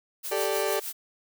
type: noise with tremolo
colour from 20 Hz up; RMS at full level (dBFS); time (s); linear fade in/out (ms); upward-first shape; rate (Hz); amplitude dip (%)
blue; -33; 0.23-0.93; 20; triangle; 6.5; 75
type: chord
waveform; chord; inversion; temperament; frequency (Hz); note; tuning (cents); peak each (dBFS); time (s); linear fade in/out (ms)
35% pulse; G suspended second; none; equal; 392 / 440 / 587.3; G4 / A4 / D5; 0 / 0 / 0; -28; 0.31-0.8; 10
effects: none